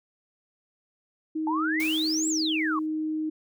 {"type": "tone with pitch glide", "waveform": "sine", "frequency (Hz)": [314.4, 311.5], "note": ["D#4", "D#4"], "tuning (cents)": [18, 2], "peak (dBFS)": -26, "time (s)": [1.35, 3.3], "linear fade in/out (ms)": 10, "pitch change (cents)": -16, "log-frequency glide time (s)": [2.65, 2.81]}
{"type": "exponential two-way sweep", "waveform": "sine", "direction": "up then down", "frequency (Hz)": [852, 7902, 1056], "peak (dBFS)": -26, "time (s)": [1.47, 2.79], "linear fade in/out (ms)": 2, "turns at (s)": 2.28}
{"type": "noise with exponential decay", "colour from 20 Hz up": "white", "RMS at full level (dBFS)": -36, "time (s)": [1.8, 2.86], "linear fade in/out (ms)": 0, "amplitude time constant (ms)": 230}
{"effects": []}